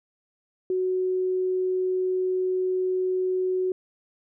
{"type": "tone", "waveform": "sine", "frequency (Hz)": 370.4, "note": "F#4", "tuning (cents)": 2, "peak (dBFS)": -22, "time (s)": [0.7, 3.72], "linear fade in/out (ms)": 2, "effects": []}